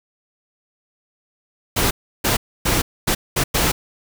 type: noise bursts at uneven times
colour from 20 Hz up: pink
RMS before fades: -18 dBFS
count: 6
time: 1.76-1.91 / 2.24-2.37 / 2.65-2.82 / 3.07-3.15 / 3.36-3.44 / 3.54-3.72 s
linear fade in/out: 10 ms
effects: none